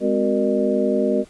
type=tone cluster; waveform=sine; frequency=208.2 / 259.1 / 372 / 466.5 / 605 Hz; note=G#3 / C4 / F#4 / A#4 / D#5; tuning=+5 / -17 / +9 / +1 / -49 cents; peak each=-23 dBFS; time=0-1.25 s; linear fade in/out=50 ms; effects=pink hiss -51 dBFS RMS until 1.29 s + resampled to 24000 Hz